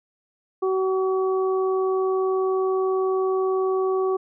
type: harmonic tone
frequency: 378.2 Hz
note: F#4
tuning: 38 cents sharp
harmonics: 1 / 2 / 3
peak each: -20 / -32 / -30 dBFS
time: 0.62-4.17 s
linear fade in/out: 10 ms
effects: none